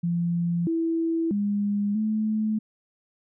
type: tone with pitch steps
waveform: sine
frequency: 171.6 / 329.2 / 204 / 216.2 Hz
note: F3 / E4 / G#3 / A3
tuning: -30 / -2 / -31 / -30 cents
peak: -22 dBFS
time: 0.03-2.59 s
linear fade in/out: 10 ms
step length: 640 ms
effects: none